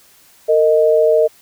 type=tone pair together; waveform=sine; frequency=456.8 / 622.3 Hz; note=A#4 / D#5; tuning=-35 / 0 cents; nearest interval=perfect fourth; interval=535 cents; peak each=-12 dBFS; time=0.48-1.28 s; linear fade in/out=20 ms; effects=white hiss -49 dBFS RMS until 1.41 s